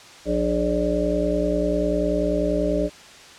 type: harmonic tone with a mistuned harmonic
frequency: 59.6 Hz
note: A#1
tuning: 39 cents sharp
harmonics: 1 / 3 / 5 / 7 / 9 / 10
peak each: -28 / -28 / -25 / -27 / -29 / -24 dBFS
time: 0.25-2.9 s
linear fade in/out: 50 ms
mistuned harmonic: 9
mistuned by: +30 cents
effects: white hiss -44 dBFS RMS until 3.38 s + low-pass 6000 Hz 12 dB/octave

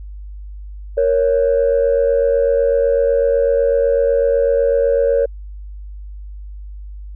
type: tone pair together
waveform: sine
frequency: 467 / 555 Hz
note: A#4 / C#5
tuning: +3 / +2 cents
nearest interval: minor third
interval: 299 cents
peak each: -14 / -13 dBFS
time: 0.97-5.26 s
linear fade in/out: 10 ms
effects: tanh soft clip ceiling -7 dBFS + added 50 Hz sine -29 dBFS peak until 7.15 s

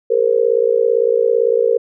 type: tone with amplitude modulation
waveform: sine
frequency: 466.2 Hz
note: A#4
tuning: in tune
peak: -7 dBFS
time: 0.1-1.78 s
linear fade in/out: 10 ms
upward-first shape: sine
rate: 57.8 Hz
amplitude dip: 100%
effects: none

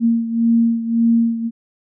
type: beating tone pair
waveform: sine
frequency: 230.4 / 232.2 Hz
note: A#3 / A#3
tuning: -20 / -7 cents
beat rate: 1.8 Hz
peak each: -14 / -19 dBFS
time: 0-1.51 s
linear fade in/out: 50 ms
effects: none

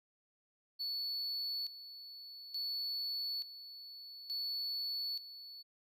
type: tone with tremolo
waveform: triangle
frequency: 4435 Hz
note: C#8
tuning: in tune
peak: -35 dBFS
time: 0.79-5.63 s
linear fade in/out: 20 ms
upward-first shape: square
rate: 0.57 Hz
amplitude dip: 75%
effects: none

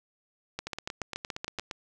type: two click trains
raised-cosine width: 0.2 ms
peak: -18 / -16 dBFS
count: 10 / 8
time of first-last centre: 0.67-1.712 / 0.59-1.587 s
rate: 8.64 / 7.02 Hz
effects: none

